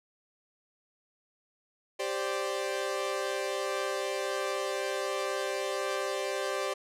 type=chord; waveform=sawtooth; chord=G suspended fourth; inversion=none; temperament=equal; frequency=392 / 523.3 / 587.3 Hz; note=G4 / C5 / D5; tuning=0 / 0 / 0 cents; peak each=-31 dBFS; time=1.99-6.74 s; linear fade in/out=10 ms; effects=low-pass 10000 Hz 12 dB/octave

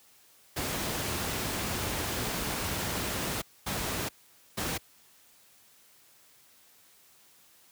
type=noise bursts at uneven times; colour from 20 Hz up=pink; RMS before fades=-32 dBFS; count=3; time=0.56-3.42 / 3.66-4.09 / 4.57-4.78 s; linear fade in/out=10 ms; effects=white hiss -60 dBFS RMS until 7.71 s + high-pass 60 Hz 12 dB/octave

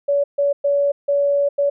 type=tone bursts at uneven times; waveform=sine; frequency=568 Hz; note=C#5; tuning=42 cents sharp; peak=-14 dBFS; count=5; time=0.08-0.24 / 0.38-0.53 / 0.64-0.92 / 1.08-1.49 / 1.58-1.7 s; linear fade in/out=10 ms; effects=none

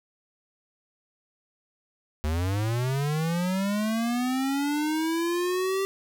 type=linear sweep; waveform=square; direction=up; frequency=73.42 to 392 Hz; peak=-25 dBFS; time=2.24-5.85 s; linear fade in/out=0 ms; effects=11-bit

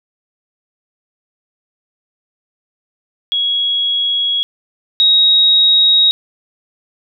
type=tone pair in turn; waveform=sine; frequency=3326 / 3788 Hz; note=G#7 / A#7; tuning=+2 / +27 cents; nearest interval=major second; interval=225 cents; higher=second; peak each=-13 / -7 dBFS; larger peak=second; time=3.32-4.43 / 5-6.11 s; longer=neither; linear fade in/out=0 ms; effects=none

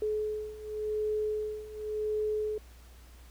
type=beating tone pair; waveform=sine; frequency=426.3 / 427.2 Hz; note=G#4 / G#4; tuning=+45 / +49 cents; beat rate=0.9 Hz; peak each=-35 / -32 dBFS; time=0.02-2.58 s; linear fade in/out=2 ms; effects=added 60 Hz sine -50 dBFS peak until 3.3 s + pink hiss -59 dBFS RMS until 3.3 s

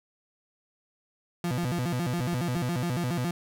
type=tone with vibrato; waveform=35% pulse; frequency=146.83 Hz; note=D3; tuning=in tune; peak=-25 dBFS; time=1.44-3.31 s; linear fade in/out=2 ms; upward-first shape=square; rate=7.2 Hz; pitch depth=290 cents each way
type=clicks; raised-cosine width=3 ms; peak=-27 dBFS; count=5; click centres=1.635 / 1.783 / 2.193 / 2.331 / 2.567 s
effects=none

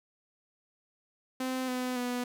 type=tone with pitch steps; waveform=sawtooth; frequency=258.2 / 252.2 / 246.3 Hz; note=C4 / B3 / B3; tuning=-23 / +36 / -5 cents; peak=-27 dBFS; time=1.4-2.24 s; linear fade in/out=5 ms; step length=280 ms; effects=none

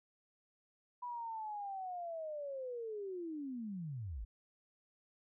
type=linear sweep; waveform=sine; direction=down; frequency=987.8 to 43.65 Hz; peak=-40 dBFS; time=1.02-4.25 s; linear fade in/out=10 ms; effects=none

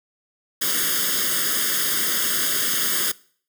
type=noise with comb filter; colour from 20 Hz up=white; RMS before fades=-22 dBFS; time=0.61-3.12 s; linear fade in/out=10 ms; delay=0.6 ms; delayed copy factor=+0.95; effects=noise-tail reverb RT60 0.5 s tail -22 dB re dry + high-pass 200 Hz 12 dB/octave

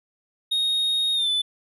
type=tone with pitch glide; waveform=triangle; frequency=3729 to 3499 Hz; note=A#7 to A7; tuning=0 to -10 cents; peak=-19 dBFS; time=0.51-1.42 s; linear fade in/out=10 ms; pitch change=-110 cents; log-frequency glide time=1.14-1.29 s; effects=none

